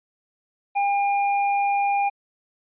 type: tone with tanh clipping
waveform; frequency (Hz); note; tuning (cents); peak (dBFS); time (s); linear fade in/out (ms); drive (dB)
sine; 804; G5; +44; -21; 0.75-2.1; 20; 16
effects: resampled to 8000 Hz